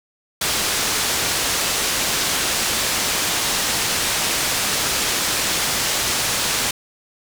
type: low-pass noise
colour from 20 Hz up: white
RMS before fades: -21 dBFS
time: 0.41-6.71 s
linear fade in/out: 5 ms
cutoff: 7900 Hz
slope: 12 dB/octave
effects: none